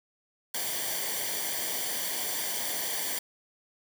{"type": "noise with comb filter", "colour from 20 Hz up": "white", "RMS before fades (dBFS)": -32, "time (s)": [0.54, 3.19], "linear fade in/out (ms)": 5, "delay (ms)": 0.76, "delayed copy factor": -0.7, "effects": []}